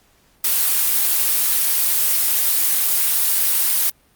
blue noise, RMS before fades -17 dBFS, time 0.44-3.9 s, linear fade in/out 5 ms, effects pink hiss -57 dBFS RMS until 4.15 s + Opus 48 kbps

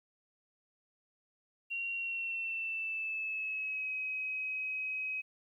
sine tone with pitch glide, 2751 to 2537 Hz, F7 to D#7, -27 to +33 cents, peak -34 dBFS, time 1.7-5.22 s, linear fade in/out 20 ms, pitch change -140 cents, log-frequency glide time 1.94-3.92 s, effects 12-bit

